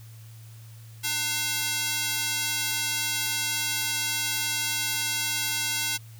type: tone with high-pass filter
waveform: square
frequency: 300.3 Hz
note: D4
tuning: 39 cents sharp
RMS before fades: -28 dBFS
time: 1.03-5.98 s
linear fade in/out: 20 ms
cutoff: 2700 Hz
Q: 0.6
effects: added 112 Hz sine -43 dBFS peak until 6.19 s + white hiss -55 dBFS RMS until 6.19 s